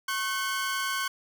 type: tone pair together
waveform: sawtooth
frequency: 1091 / 1521.6 Hz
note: C#6 / F#6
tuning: -28 / +48 cents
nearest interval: tritone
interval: 576 cents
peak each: -27 dBFS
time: 0.08-1.08 s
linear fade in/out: 5 ms
effects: none